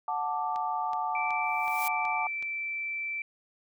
sine chord, D major, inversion first, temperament just, 734.2 / 881 / 1174.7 Hz, F#5 / A5 / D6, -14 / +2 / 0 cents, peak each -33 / -31 / -34 dBFS, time 0.08-2.27 s, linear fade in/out 2 ms
click train, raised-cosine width 0.2 ms, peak -28 dBFS, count 6, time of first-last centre 0.56-2.426 s, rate 2.68 Hz
sine tone, 2332 Hz, D7, 13 cents flat, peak -31 dBFS, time 1.15-3.22 s, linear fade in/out 2 ms
blue noise with exponential growth, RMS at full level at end -34 dBFS, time 1.42-1.88 s, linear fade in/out 1 ms, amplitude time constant 100 ms
effects none

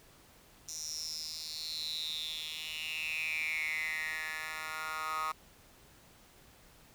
10% pulse tone with high-pass filter sweep, 156.8 Hz, D#3, 14 cents sharp, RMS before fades -38 dBFS, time 0.68-5.32 s, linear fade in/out 5 ms, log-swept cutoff 6100 to 1200 Hz, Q 9.5, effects pink hiss -60 dBFS RMS until 6.94 s

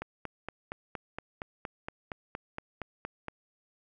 click train, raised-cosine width 0.5 ms, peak -21 dBFS, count 15, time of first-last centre 0.02-3.283 s, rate 4.29 Hz, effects none

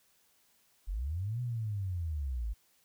sine linear two-way sweep, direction up then down, 39.57 to 124.8 to 50.1 Hz, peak -32 dBFS, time 0.87-2.54 s, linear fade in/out 20 ms, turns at 1.41 s, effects white hiss -69 dBFS RMS until 2.84 s

